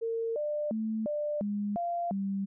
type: tone with pitch steps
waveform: sine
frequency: 456.2 / 596 / 219.8 / 594 / 205.2 / 691 / 196.3 Hz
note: A#4 / D5 / A3 / D5 / G#3 / F5 / G3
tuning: -37 / +25 / -2 / +20 / -21 / -19 / +3 cents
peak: -29 dBFS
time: 0.01-2.46 s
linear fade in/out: 20 ms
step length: 350 ms
effects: none

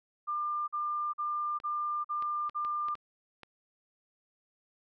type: tone bursts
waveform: sine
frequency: 1197 Hz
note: D6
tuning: 33 cents sharp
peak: -30 dBFS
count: 6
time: 0.27-2.955 s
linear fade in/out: 20 ms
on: 410 ms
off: 45 ms
type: clicks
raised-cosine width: 0.3 ms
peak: -31 dBFS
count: 7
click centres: 1.601 / 2.224 / 2.495 / 2.649 / 2.885 / 2.953 / 3.433 s
effects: none

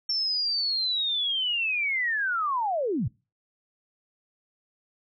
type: linear sweep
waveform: sine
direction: down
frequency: 5430 to 89.4 Hz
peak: -24 dBFS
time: 0.09-3.08 s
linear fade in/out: 5 ms
effects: noise-tail reverb RT60 0.3 s tail -24 dB re dry

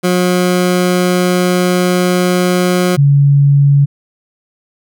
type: tone pair in turn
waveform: 20% pulse / sine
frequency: 180 / 141.4 Hz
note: F#3 / C#3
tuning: -47 / +35 cents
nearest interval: major third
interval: 418 cents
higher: first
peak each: -5 dBFS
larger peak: neither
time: 0.03-2.97 / 2.97-3.86 s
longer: first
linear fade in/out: 20 ms
effects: none

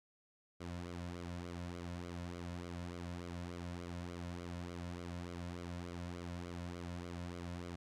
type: tone with flanger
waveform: sawtooth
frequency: 87.31 Hz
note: F2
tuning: in tune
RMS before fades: -45 dBFS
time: 0.6-7.76 s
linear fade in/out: 10 ms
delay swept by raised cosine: 1.1 to 2.6 ms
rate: 3.4 Hz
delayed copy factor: -0.7
effects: low-pass 8000 Hz 12 dB/octave

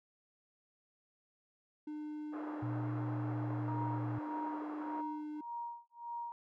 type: tone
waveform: triangle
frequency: 302 Hz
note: D4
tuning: 48 cents sharp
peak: -38 dBFS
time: 1.87-5.41 s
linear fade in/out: 5 ms
type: band-pass noise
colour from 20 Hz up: white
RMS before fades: -48 dBFS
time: 2.32-5.02 s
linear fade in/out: 20 ms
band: 290 to 1200 Hz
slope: 24 dB/octave
type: tone with pitch glide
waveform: sine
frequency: 119.6 to 118.29 Hz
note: A#2 to A#2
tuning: +45 to +26 cents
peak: -36 dBFS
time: 2.62-4.19 s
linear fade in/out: 10 ms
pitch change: -19 cents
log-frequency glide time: 2.88-3.91 s
type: tone with tremolo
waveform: sine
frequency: 943 Hz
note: A#5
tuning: 20 cents sharp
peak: -38 dBFS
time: 3.68-6.32 s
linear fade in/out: 0 ms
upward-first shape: sine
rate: 1.7 Hz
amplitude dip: 100%
effects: none

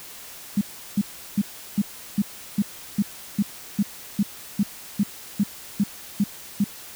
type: tone bursts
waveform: sine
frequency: 203 Hz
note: G#3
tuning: 39 cents flat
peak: -16 dBFS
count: 16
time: 0.57-6.642 s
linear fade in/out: 5 ms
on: 42 ms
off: 360 ms
effects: white hiss -41 dBFS RMS until 6.95 s

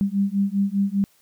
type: beating tone pair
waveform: sine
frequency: 196 / 201 Hz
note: G3 / G3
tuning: 0 / +44 cents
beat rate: 5 Hz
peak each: -22 dBFS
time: 0.01-1.04 s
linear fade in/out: 0 ms
effects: white hiss -60 dBFS RMS until 1.21 s

